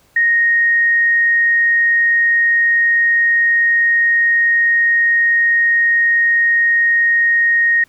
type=tone; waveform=sine; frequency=1864.7 Hz; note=A#6; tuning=in tune; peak=-10 dBFS; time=0.16-7.84 s; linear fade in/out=5 ms; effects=pink hiss -54 dBFS RMS until 7.88 s